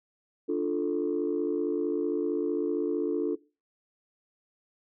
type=chord; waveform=sine; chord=D minor; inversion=none; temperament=equal; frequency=293.7 / 349.2 / 440 Hz; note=D4 / F4 / A4; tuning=0 / 0 / 0 cents; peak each=-29 dBFS; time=0.48-3.36 s; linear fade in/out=20 ms; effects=noise-tail reverb RT60 0.3 s tail -19 dB re dry + tanh soft clip ceiling -19 dBFS